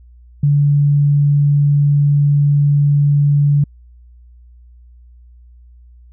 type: tone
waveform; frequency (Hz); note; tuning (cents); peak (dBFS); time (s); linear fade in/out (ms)
sine; 144.2; D3; -31; -9; 0.43-3.64; 5
effects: added 60 Hz sine -40 dBFS peak until 6.12 s